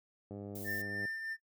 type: click train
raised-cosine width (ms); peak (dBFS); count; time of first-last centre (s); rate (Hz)
2; -32; 76; 0.31-1.053; 101
type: noise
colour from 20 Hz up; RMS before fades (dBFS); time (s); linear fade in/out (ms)
violet; -47; 0.55-0.82; 5
type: tone with tremolo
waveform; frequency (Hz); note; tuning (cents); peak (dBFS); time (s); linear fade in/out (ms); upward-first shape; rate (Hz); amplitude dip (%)
triangle; 1793; A6; +32; -33; 0.64-1.37; 50; triangle; 3.1; 50
effects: noise-tail reverb RT60 0.1 s tail -18 dB re dry + high-pass 80 Hz 12 dB/octave